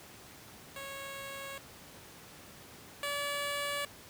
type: tone pair in turn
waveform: 10% pulse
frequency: 550 / 573.9 Hz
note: C#5 / D5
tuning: -14 / -40 cents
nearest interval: minor second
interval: 74 cents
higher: second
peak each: -33 / -25 dBFS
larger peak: second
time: 0.76-1.58 / 3.03-3.85 s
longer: neither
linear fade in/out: 2 ms
effects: pink hiss -52 dBFS RMS until 4.09 s + high-pass 80 Hz 12 dB/octave